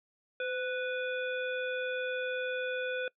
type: harmonic tone with a mistuned harmonic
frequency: 493.9 Hz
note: B4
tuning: in tune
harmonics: 1 / 3 / 5 / 7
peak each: -34 / -36 / -41 / -46 dBFS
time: 0.4-3.08 s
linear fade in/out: 2 ms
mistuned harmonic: 1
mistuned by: +51 cents
effects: noise-tail reverb RT60 0.1 s tail -23 dB re dry